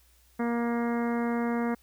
harmonic tone, 235.8 Hz, A#3, 20 cents sharp, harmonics 1 / 2 / 3 / 4 / 5 / 6 / 7 / 8 / 9, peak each -27 / -33 / -37 / -39 / -41 / -43 / -44 / -45 / -46 dBFS, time 0.39-1.75 s, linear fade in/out 10 ms, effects added 60 Hz sine -61 dBFS peak until 1.82 s + white hiss -64 dBFS RMS until 1.82 s

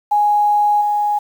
sine tone with level steps, 830.6 Hz, G#5, in tune, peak -11 / -14 dBFS, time 0.11-1.19 s, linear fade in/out 10 ms, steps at 0.81 s, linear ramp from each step 5 ms, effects 7-bit

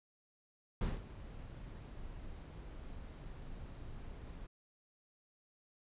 brown noise with ADSR envelope, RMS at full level -33 dBFS, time 0.81-4.47 s, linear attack 3 ms, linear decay 190 ms, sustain -15 dB, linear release 10 ms, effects resampled to 8000 Hz

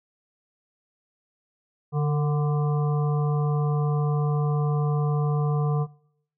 harmonic tone with a mistuned harmonic, 146.83 Hz, D3, in tune, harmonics 1 / 3 / 5 / 7 / 8, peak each -21 / -31 / -35 / -38 / -39 dBFS, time 1.92-5.87 s, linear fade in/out 50 ms, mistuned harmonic 3, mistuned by +44 cents, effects noise-tail reverb RT60 0.7 s tail -23 dB re dry

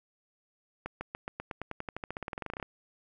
accelerating click train, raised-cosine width 0.5 ms, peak -21 dBFS, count 25, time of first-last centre 0.86-2.627 s, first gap 150 ms, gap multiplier 0.93, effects none

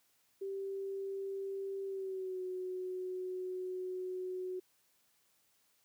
sine tone with pitch glide, 390.5 to 368.6 Hz, G4 to F#4, -7 to -7 cents, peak -37 dBFS, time 0.41-4.6 s, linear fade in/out 10 ms, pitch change -100 cents, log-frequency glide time 1.85-2.42 s, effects white hiss -73 dBFS RMS until 5.84 s + high-pass 60 Hz 12 dB/octave

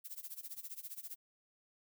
violet noise with tremolo, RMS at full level -44 dBFS, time 0.04-1.16 s, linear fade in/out 20 ms, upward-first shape sine, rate 15 Hz, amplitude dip 90%, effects none

